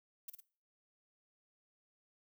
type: noise with echo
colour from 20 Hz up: violet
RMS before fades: -45 dBFS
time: 0.28-0.3 s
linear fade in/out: 5 ms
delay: 52 ms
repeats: 2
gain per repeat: -4 dB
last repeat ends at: 0.404 s
effects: noise-tail reverb RT60 0.4 s tail -19 dB re dry